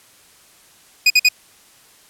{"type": "tone bursts", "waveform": "25% pulse", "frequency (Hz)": 2484, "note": "D#7", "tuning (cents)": -3, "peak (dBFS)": -5, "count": 3, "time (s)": [1.06, 1.288], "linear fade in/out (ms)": 5, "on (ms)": 42, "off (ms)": 51, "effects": ["white hiss -50 dBFS RMS until 2.09 s", "low-pass 12000 Hz 12 dB/octave"]}